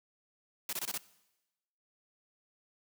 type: noise bursts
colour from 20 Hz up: white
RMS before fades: -36 dBFS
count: 5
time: 0.69-0.977 s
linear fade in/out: 2 ms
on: 39 ms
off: 23 ms
effects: noise-tail reverb RT60 1.0 s tail -20 dB re dry + high-pass 150 Hz 12 dB/octave